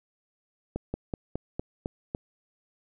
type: slowing click train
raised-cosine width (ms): 2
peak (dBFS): -17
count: 7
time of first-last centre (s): 0.76-2.149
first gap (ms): 180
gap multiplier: 1.1
effects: none